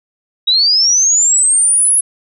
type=linear sweep; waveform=sine; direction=up; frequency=3775 to 10710 Hz; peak=-8 dBFS; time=0.47-2.01 s; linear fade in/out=10 ms; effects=none